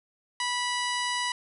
harmonic tone with a mistuned harmonic, 981 Hz, B5, 12 cents flat, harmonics 1 / 2 / 3 / 4 / 5 / 6 / 7 / 8 / 9 / 10, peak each -31 / -32 / -34 / -37 / -38 / -42 / -48 / -43 / -43 / -45 dBFS, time 0.4-1.32 s, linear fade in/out 2 ms, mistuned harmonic 7, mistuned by -50 cents, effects none

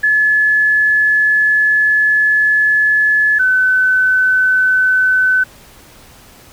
sine tone pair in turn, 1715 / 1513.4 Hz, A6 / F#6, -45 / +39 cents, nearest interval major second, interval 216 cents, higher first, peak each -9 dBFS, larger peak neither, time 0.03-3.39 / 3.39-5.44 s, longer first, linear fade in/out 10 ms, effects pink hiss -42 dBFS RMS until 6.52 s

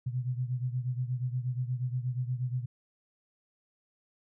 sine beating tone pair, 123.47 / 131.87 Hz, B2 / C3, 0 / +14 cents, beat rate 8.4 Hz, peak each -31 / -35 dBFS, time 0.06-2.66 s, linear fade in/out 10 ms, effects none

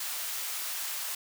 white high-pass noise, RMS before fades -35 dBFS, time 0-1.15 s, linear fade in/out 5 ms, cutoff 820 Hz, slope 12 dB/octave, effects none

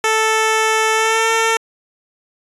10% pulse tone with pitch glide, 440 to 450.8 Hz, A4 to A4, 0 to +42 cents, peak -5 dBFS, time 0.04-1.57 s, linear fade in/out 2 ms, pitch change +42 cents, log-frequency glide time 0.94-1.25 s, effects resampled to 24000 Hz

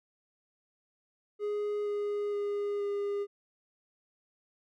triangle tone with pitch steps, 415.4 / 412.1 / 408.7 / 405.4 Hz, G#4 / G#4 / G#4 / G#4, 0 / -13 / -28 / -42 cents, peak -28 dBFS, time 1.39-3.27 s, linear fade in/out 50 ms, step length 470 ms, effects none

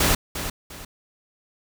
pink noise with echo, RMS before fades -19 dBFS, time 0-0.15 s, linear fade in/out 5 ms, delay 350 ms, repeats 2, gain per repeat -10 dB, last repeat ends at 0.85 s, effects none

